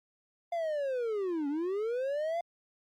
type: linear two-way sweep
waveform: triangle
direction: down then up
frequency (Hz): 697 to 276.4 to 697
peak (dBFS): -28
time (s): 0.52-2.41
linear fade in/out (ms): 5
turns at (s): 1.48
effects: Opus 48 kbps